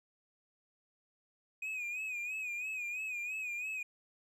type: tone with vibrato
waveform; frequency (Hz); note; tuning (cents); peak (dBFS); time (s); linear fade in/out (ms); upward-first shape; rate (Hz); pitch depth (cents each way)
triangle; 2489; D#7; 0; -35; 1.62-3.83; 5; sine; 3; 74
effects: none